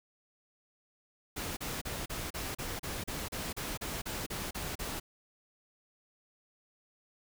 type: noise bursts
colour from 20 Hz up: pink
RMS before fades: -38 dBFS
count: 15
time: 1.36-5 s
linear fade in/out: 10 ms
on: 210 ms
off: 35 ms
effects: none